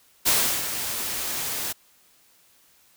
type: noise with ADSR envelope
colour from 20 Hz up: white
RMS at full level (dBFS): -19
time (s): 0.25-1.73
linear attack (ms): 22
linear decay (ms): 350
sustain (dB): -10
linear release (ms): 14
effects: white hiss -59 dBFS RMS until 2.96 s